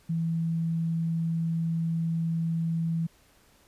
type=tone; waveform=sine; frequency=164.81 Hz; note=E3; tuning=in tune; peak=-25 dBFS; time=0.09-3.07 s; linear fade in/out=10 ms; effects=pink hiss -61 dBFS RMS until 3.67 s + resampled to 32000 Hz